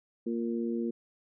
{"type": "harmonic tone", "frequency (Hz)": 116.54, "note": "A#2", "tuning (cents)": 0, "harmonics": [2, 3, 4], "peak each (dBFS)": [-31, -34, -39], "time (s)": [0.26, 0.91], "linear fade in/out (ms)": 10, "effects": []}